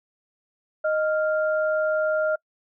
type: tone pair together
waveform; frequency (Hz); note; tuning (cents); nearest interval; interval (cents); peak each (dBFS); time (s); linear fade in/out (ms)
sine; 621.4 / 1395; D#5 / F6; -2 / -2; octave + major second; 1400; -21 / -27; 0.84-2.36; 10
effects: noise-tail reverb RT60 0.1 s tail -26 dB re dry